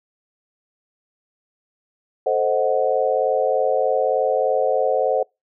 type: chord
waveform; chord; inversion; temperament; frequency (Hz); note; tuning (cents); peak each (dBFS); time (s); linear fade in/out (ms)
sine; A diminished seventh; none; equal; 440 / 523.3 / 622.3 / 740; A4 / C5 / Eb5 / Gb5; 0 / 0 / 0 / 0; -23 / -20 / -23 / -23; 2.26-5.23; 5
effects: noise-tail reverb RT60 0.2 s tail -26 dB re dry